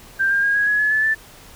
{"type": "tone with pitch steps", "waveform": "sine", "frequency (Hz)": [1579, 1603.8, 1629, 1654.6, 1680.6, 1707.1, 1733.9, 1761.1], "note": ["G6", "G6", "G#6", "G#6", "G#6", "G#6", "A6", "A6"], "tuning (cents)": [12, 39, -34, -7, 20, 47, -26, 1], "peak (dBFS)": -15, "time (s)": [0.19, 1.15], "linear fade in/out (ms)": 20, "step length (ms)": 120, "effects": ["pink hiss -44 dBFS RMS until 1.55 s"]}